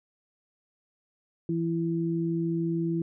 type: tone pair together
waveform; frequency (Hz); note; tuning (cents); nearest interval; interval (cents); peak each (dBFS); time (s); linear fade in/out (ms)
sine; 166.55 / 333.1; E3 / E4; +18 / +18; octave; 1200; -28; 1.49-3.02; 2
effects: none